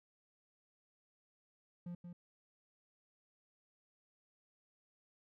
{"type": "tone with echo", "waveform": "triangle", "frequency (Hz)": 174.8, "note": "F3", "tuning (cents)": 2, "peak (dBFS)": -40, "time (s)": [1.86, 1.95], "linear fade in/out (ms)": 5, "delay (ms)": 180, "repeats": 1, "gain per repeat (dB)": -5, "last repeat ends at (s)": 2.13, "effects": []}